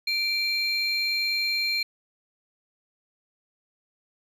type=tone pair together; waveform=triangle; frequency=2349 / 4185 Hz; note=D7 / C8; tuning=0 / 0 cents; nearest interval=minor seventh; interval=1000 cents; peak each=-25 dBFS; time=0.07-1.83 s; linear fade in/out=5 ms; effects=none